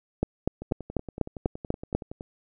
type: two click trains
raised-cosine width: 2 ms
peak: -10 / -23 dBFS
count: 8 / 18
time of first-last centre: 0.23-1.95 / 0.62-2.209 s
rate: 4.07 / 10.7 Hz
effects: none